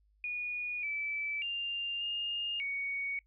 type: tone with pitch steps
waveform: sine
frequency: 2453 / 2312 / 2796 / 2828 / 2235 Hz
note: D#7 / D7 / F7 / F7 / C#7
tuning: -25 / -28 / +1 / +21 / +14 cents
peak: -33 dBFS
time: 0.24-3.19 s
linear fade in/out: 2 ms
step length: 590 ms
effects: noise-tail reverb RT60 0.1 s tail -22 dB re dry + added 51 Hz sine -66 dBFS peak until 3.26 s